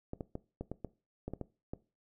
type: clicks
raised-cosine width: 2 ms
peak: -25 dBFS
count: 10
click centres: 0.134 / 0.208 / 0.354 / 0.61 / 0.716 / 0.847 / 1.28 / 1.336 / 1.413 / 1.735 s
effects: noise-tail reverb RT60 0.3 s tail -19 dB re dry